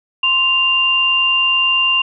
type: tone pair together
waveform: sine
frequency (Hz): 1046.5 / 2789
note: C6 / F7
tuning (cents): 0 / -3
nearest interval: octave + perfect fourth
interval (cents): 1697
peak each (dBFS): -21 / -12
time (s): 0.23-2.02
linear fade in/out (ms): 5
effects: none